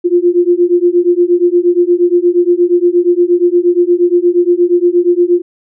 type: beating tone pair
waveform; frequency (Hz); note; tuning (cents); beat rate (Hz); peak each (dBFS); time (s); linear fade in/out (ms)
sine; 347.1 / 355.6; F4 / F4; -11 / +31; 8.5; -10; 0.04-5.42; 20
effects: none